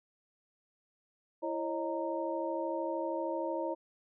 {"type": "tone cluster", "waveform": "sine", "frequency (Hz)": [333.5, 545, 618, 926], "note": ["E4", "C#5", "D#5", "A#5"], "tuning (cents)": [20, -29, -12, -12], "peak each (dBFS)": [-37, -37, -38, -39], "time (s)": [1.42, 3.75], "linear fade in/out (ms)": 20, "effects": []}